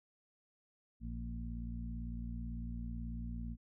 harmonic tone with a mistuned harmonic, 58 Hz, A#1, 8 cents flat, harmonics 1 / 2 / 3 / 4, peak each -41 / -48 / -49 / -46 dBFS, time 1-3.57 s, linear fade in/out 50 ms, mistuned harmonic 1, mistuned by -49 cents, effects none

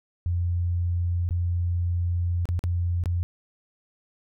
sine tone with dropouts, 87.31 Hz, F2, in tune, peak -22 dBFS, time 0.26-3.23 s, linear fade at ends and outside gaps 0 ms, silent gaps 1.29-1.308 / 2.455-2.489 / 2.592-2.639 / 3.038-3.058 s, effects none

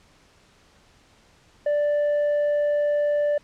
sine tone with tanh clipping, 587.3 Hz, D5, in tune, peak -20 dBFS, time 1.66-3.38 s, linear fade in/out 5 ms, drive 3 dB, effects pink hiss -57 dBFS RMS until 3.43 s + low-pass 7000 Hz 12 dB/octave

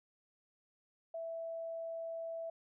sine tone, 660 Hz, E5, 2 cents sharp, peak -39 dBFS, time 1.14-2.5 s, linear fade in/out 5 ms, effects none

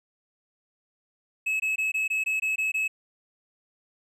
triangle tone bursts, 2582 Hz, E7, 37 cents flat, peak -22 dBFS, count 9, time 1.46-2.88 s, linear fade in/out 10 ms, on 140 ms, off 20 ms, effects none

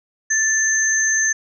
sine tone pair together, 1760 / 6272 Hz, A6 / G8, 0 / 0 cents, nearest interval octave + minor seventh, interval 2200 cents, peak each -18 dBFS, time 0.3-1.33 s, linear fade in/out 10 ms, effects none

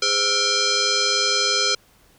sine tone with frequency modulation, 513 Hz, C5, 34 cents flat, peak -17 dBFS, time 0.02-1.75 s, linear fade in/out 5 ms, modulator 923 Hz, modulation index 6.2, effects pink hiss -56 dBFS RMS until 2.18 s

